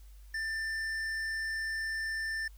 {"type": "tone with hard clipping", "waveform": "sine", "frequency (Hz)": 1782, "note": "A6", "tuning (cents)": 22, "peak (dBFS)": -34, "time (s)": [0.34, 2.48], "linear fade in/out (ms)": 5, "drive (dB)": 8, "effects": ["added 50 Hz sine -49 dBFS peak until 2.57 s", "white hiss -66 dBFS RMS until 2.57 s"]}